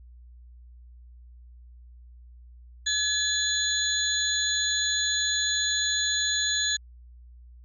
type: tone cluster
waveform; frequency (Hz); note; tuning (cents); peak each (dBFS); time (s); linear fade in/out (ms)
sine; 1699 / 3453 / 4043 / 6720; G#6 / A7 / B7 / G#8; +39 / -33 / +40 / +19; -29; 2.86-6.77; 10
effects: added 60 Hz sine -46 dBFS peak until 7.64 s